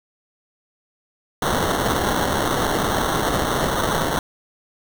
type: noise with sample-and-hold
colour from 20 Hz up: white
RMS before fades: -21 dBFS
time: 1.42-4.19 s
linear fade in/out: 2 ms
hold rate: 2450 Hz
effects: none